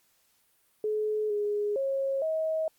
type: tone with pitch steps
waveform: sine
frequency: 427.5 / 414.6 / 543 / 636 Hz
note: A4 / G#4 / C#5 / D#5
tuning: -50 / -3 / -36 / +38 cents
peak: -26 dBFS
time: 0.84-2.68 s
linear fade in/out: 2 ms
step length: 460 ms
effects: white hiss -68 dBFS RMS until 2.78 s + Opus 48 kbps